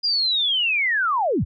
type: linear sweep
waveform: sine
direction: down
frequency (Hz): 4900 to 37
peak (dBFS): -18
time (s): 0.03-1.45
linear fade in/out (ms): 20
effects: none